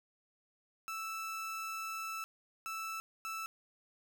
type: tone bursts at uneven times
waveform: 30% pulse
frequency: 1318.5 Hz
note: E6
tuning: in tune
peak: -36 dBFS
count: 3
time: 0.88-2.24 / 2.66-3 / 3.25-3.46 s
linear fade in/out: 0 ms
effects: none